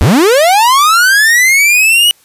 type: linear sweep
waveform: 45% pulse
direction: up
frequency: 56.2 to 2951 Hz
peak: -5 dBFS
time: 0.01-2.11 s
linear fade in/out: 0 ms
effects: white hiss -48 dBFS RMS until 2.24 s + resampled to 32000 Hz